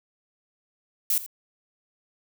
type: noise with echo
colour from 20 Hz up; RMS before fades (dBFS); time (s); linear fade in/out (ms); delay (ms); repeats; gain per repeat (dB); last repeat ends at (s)
violet; -23; 1.1-1.18; 2; 83; 1; -15; 1.263
effects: none

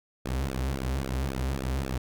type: tone with flanger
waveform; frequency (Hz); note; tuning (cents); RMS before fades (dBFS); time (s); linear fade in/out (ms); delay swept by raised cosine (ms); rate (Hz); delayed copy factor
sawtooth; 66; C2; +16; -30; 0.25-1.98; 5; 0.97 to 6.37; 3.7; -1
effects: none

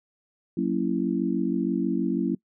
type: chord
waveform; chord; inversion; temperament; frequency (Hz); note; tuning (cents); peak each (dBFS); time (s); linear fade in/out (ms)
sine; F# dominant seventh; none; just; 185 / 231.2 / 277.5 / 333; F#3 / A#3 / C#4 / E4; 0 / -14 / +2 / +18; -28; 0.57-2.35; 5
effects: noise-tail reverb RT60 0.1 s tail -23 dB re dry

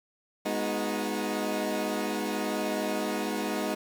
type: chord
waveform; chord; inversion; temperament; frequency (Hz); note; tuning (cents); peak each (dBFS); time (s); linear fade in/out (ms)
20% pulse; G# minor seventh; none; equal with one note detuned; 207.7 / 246.9 / 311.1 / 362.2; G#3 / B3 / D#4 / F#4; 0 / 0 / 0 / -37; -28 / -30 / -28 / -33; 0.45-3.75; 10
effects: 9-bit

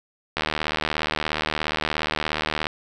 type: click train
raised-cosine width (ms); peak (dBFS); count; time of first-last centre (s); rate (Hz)
0.3; -7; 178; 0.37-2.669; 77
effects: none

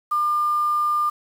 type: tone with quantisation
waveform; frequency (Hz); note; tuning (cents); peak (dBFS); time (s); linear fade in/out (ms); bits
sine; 1200; D6; +37; -18; 0.11-1.1; 10; 7
effects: none

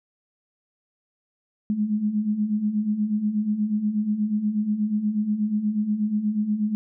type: beating tone pair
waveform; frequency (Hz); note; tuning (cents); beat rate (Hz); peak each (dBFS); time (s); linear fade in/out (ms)
sine; 205.3 / 213.6; G#3 / G#3; -20 / +49; 8.3; -28 / -22; 1.7-6.75; 0
effects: none

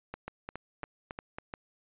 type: two click trains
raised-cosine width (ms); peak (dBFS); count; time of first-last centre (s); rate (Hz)
0.5; -23 / -23; 5 / 5; 0.14-1.539 / 0.28-1.385; 2.86 / 3.62
effects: resampled to 8000 Hz

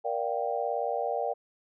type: chord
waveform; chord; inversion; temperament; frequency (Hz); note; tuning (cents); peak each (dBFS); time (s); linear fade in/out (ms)
sine; G minor seventh; first; just; 470.4 / 588 / 705.6 / 784; Bb4 / D5 / F5 / G5; +16 / +2 / +18 / 0; -33; 0.04-1.34; 20
effects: none

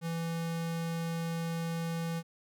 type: tone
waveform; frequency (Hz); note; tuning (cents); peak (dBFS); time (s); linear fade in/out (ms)
square; 166.2; E3; +15; -33; 0.01-2.23; 50
effects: none

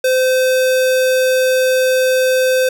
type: tone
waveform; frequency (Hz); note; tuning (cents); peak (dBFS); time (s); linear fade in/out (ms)
square; 515; C5; -28; -12; 0.04-2.69; 5
effects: none

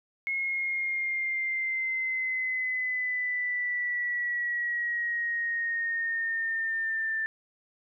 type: exponential sweep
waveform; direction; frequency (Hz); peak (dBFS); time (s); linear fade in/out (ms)
sine; down; 2169 to 1776; -27; 0.27-7.26; 0
effects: none

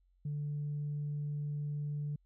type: tone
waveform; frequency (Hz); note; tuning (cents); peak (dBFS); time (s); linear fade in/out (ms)
sine; 146.83; D3; 0; -33; 0.25-2.16; 5
effects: tanh soft clip ceiling -31 dBFS + added 45 Hz sine -67 dBFS peak until 2.25 s

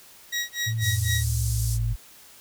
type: tone with tremolo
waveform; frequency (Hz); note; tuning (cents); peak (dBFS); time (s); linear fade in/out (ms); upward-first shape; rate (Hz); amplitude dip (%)
20% pulse; 1906; A#6; +38; -19; 0.32-1.25; 10; sine; 4; 100
type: tone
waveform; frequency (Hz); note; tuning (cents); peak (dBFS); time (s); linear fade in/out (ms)
sine; 112.5; A2; +39; -24; 0.66-1.94; 20
type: band-pass noise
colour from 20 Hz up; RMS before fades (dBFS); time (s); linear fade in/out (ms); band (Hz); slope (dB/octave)
pink; -35; 0.8-1.79; 50; 5600 to 13000; 24
type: exponential sweep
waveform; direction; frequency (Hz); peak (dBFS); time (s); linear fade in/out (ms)
sine; down; 100 to 47; -26; 0.82-1.96; 10
effects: white hiss -50 dBFS RMS until 2.4 s

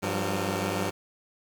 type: tone cluster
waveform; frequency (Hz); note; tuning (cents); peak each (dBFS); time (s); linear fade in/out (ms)
10% pulse; 98.4 / 175.5 / 190.4 / 456.6; G2 / F3 / F#3 / A#4; +7 / +9 / +50 / -36; -22 / -24 / -26 / -29; 0.02-0.91; 20
effects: 9-bit

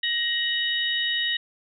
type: tone cluster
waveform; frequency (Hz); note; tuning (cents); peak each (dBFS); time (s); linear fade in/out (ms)
sine; 1880 / 2959 / 3751; A#6 / F#7 / A#7; +14 / -1 / +10; -27; 0.03-1.37; 5
effects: none

